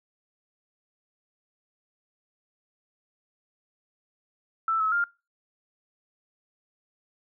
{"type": "tone with pitch steps", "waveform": "sine", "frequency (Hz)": [1325, 1292, 1401], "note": ["E6", "E6", "F6"], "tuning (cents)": [9, -35, 5], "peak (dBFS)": -22, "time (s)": [4.68, 5.04], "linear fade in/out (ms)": 2, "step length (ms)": 120, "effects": ["noise-tail reverb RT60 0.3 s tail -24 dB re dry"]}